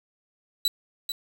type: tone with echo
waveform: 40% pulse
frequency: 3951 Hz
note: B7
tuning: in tune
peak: -19 dBFS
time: 0.65-0.68 s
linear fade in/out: 2 ms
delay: 440 ms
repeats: 1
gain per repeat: -8 dB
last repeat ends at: 1.12 s
effects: 8-bit

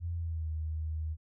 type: tone with pitch glide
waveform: sine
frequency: 85.3 to 78.67 Hz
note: F2 to D#2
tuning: -40 to +20 cents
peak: -32 dBFS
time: 0-1.17 s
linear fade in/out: 50 ms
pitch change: -140 cents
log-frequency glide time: 0.14-0.49 s
effects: none

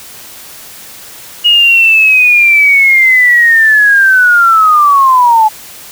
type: linear sweep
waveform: sine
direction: down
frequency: 2887 to 850 Hz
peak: -3 dBFS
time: 1.44-5.49 s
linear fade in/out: 20 ms
effects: white hiss -31 dBFS RMS until 5.91 s

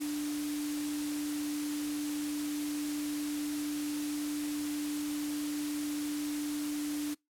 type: tone in noise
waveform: sine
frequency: 295.1 Hz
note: D4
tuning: 8 cents sharp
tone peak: -32 dBFS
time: 0-7.15 s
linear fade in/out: 20 ms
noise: white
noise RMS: -42 dBFS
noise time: 0-7.15 s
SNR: +7 dB
effects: noise-tail reverb RT60 0.2 s tail -26 dB re dry + low-pass 12000 Hz 12 dB/octave

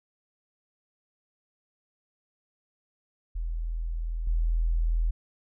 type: tone with level steps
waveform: sine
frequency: 41.2 Hz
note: E1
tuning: in tune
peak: -28 / -22 dBFS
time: 3.35-5.11 s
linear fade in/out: 10 ms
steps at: 4.27 s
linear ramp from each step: 2 ms
effects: none

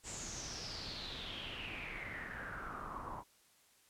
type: noise with low-pass filter sweep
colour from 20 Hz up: pink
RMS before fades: -45 dBFS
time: 0.03-3.24 s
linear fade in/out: 50 ms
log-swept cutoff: 7800 to 950 Hz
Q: 6.9
effects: white hiss -68 dBFS RMS until 3.89 s + low-pass 12000 Hz 12 dB/octave

